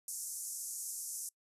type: band-pass noise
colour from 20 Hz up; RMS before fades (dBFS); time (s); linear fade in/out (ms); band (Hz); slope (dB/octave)
white; -42; 0.08-1.29; 2; 5800 to 12000; 48
effects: noise-tail reverb RT60 0.1 s tail -24 dB re dry + resampled to 32000 Hz